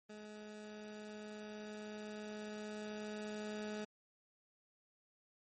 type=tone with level ramp; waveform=20% pulse; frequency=211.7 Hz; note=G#3; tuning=33 cents sharp; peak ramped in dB=-45 to -36 dBFS; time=0.09-3.85 s; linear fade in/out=10 ms; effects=MP3 32 kbps